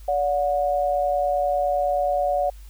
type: tone pair together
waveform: sine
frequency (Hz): 576 / 725.7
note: D5 / F#5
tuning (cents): -34 / -34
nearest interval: major third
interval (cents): 400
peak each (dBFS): -22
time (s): 0.08-2.5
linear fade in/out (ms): 5
effects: added 50 Hz sine -39 dBFS peak until 2.69 s + white hiss -55 dBFS RMS until 2.69 s